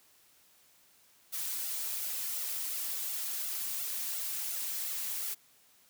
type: noise with flanger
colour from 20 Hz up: blue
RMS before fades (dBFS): -36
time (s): 1.32-5.35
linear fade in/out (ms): 20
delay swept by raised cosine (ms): 1.4 to 4.6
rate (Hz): 2.8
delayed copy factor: +1
effects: white hiss -64 dBFS RMS until 5.89 s + high-pass 60 Hz 12 dB/octave